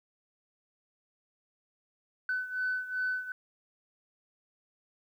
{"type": "beating tone pair", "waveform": "sine", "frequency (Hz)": [1506, 1508.6], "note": ["F#6", "F#6"], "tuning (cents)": [30, 33], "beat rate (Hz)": 2.6, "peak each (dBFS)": [-31, -35], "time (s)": [2.29, 3.32], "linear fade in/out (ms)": 2, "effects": ["tanh soft clip ceiling -24 dBFS", "11-bit"]}